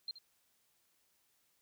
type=tone with echo; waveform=sine; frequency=4172 Hz; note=C8; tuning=6 cents flat; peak=-37 dBFS; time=0.08-0.11 s; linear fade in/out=2 ms; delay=75 ms; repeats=1; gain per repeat=-13 dB; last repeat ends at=0.185 s; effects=white hiss -75 dBFS RMS until 1.61 s